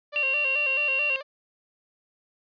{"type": "tone with vibrato", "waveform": "sawtooth", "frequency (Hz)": 560, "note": "C#5", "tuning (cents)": 18, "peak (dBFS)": -30, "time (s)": [0.12, 1.23], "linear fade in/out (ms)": 20, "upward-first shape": "square", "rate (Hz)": 4.6, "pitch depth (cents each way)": 85}
{"type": "tone", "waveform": "sine", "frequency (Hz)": 2749, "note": "F7", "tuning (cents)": -28, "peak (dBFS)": -22, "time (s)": [0.16, 1.16], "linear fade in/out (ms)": 0}
{"effects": ["resampled to 11025 Hz"]}